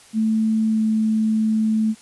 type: tone with pitch glide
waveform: sine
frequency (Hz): 220 to 218.7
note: A3 to A3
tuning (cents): 0 to -10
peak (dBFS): -16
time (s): 0.13-1.95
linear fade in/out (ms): 50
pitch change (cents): -10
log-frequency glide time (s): 0.69-0.81
effects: white hiss -48 dBFS RMS until 2.01 s + resampled to 24000 Hz